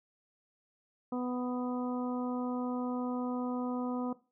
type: harmonic tone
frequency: 248.6 Hz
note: B3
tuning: 12 cents sharp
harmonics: 1 / 2 / 3 / 4 / 5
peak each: -33 / -39 / -43 / -45 / -47 dBFS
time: 1.12-4.13 s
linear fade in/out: 5 ms
effects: noise-tail reverb RT60 0.3 s tail -17 dB re dry